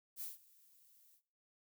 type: noise with ADSR envelope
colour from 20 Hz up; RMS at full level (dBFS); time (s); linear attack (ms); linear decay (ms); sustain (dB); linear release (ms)
violet; -43; 0.16-1.22; 55; 160; -24; 87
effects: noise-tail reverb RT60 0.5 s tail -19 dB re dry